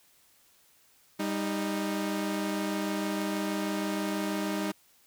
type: tone pair together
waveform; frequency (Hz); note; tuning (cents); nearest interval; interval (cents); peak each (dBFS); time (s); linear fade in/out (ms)
sawtooth; 198.6 / 311.1; G3 / D#4; +23 / 0; minor sixth; 777; -28; 1.19-4.72; 10
effects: white hiss -63 dBFS RMS until 5.06 s